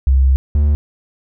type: tone pair in turn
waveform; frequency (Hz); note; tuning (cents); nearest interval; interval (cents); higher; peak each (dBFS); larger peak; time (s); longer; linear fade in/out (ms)
sine / triangle; 66.3 / 73.27; C2 / D2; +23 / -3; major second; 174; second; -8; neither; 0.07-0.36 / 0.55-0.75; first; 0
effects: none

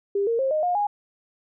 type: tone with pitch steps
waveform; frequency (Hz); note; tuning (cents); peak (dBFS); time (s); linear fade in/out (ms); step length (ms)
sine; 400 / 462.1 / 533.9 / 616.9 / 712.7 / 823.4; G4 / A#4 / C5 / D#5 / F5 / G#5; +35 / -15 / +35 / -15 / +35 / -15; -20; 0.15-0.87; 5; 120
effects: none

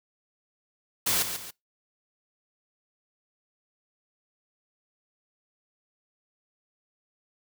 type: noise with echo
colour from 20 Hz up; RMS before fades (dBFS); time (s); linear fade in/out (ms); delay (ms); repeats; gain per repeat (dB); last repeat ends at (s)
white; -25; 1.06-1.23; 10; 140; 2; -8; 1.51
effects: noise-tail reverb RT60 0.2 s tail -25 dB re dry

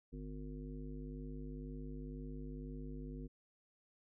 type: harmonic tone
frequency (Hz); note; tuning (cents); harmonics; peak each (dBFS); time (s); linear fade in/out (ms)
51; G#1; -31; 1 / 3 / 5 / 7 / 9; -46 / -50 / -49 / -56 / -57; 0.12-3.28; 20
effects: none

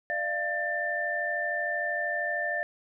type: tone cluster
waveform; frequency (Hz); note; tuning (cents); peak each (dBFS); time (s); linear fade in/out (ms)
sine; 596 / 689 / 1783; D5 / F5 / A6; +25 / -24 / +22; -34 / -34 / -29; 0.1-2.63; 0
effects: none

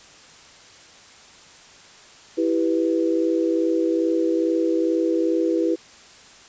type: chord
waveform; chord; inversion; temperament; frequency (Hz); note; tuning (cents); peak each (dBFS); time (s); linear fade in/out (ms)
sine; E minor; none; equal; 329.6 / 392 / 493.9; E4 / G4 / B4; 0 / 0 / 0; -20 / -25 / -24; 2.37-5.76; 20
effects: white hiss -47 dBFS RMS until 6.48 s + resampled to 16000 Hz

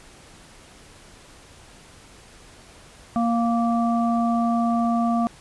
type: harmonic tone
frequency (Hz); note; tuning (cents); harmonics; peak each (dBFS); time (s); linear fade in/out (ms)
233; A#3; -1; 1 / 3 / 5; -20 / -24 / -29; 3.16-5.27; 0
effects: pink hiss -48 dBFS RMS until 5.4 s + resampled to 24000 Hz

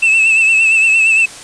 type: tone with vibrato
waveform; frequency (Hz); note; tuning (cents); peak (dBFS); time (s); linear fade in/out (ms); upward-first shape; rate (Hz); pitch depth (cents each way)
triangle; 2637; E7; 0; -6; 0.02-1.26; 10; triangle; 8.7; 53
effects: white hiss -32 dBFS RMS until 1.43 s + resampled to 22050 Hz

